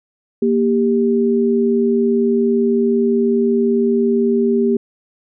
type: tone pair together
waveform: sine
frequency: 234.4 / 396.4 Hz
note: A#3 / G4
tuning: +10 / +19 cents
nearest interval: major sixth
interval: 909 cents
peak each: -15 dBFS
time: 0.42-4.77 s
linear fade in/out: 5 ms
effects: none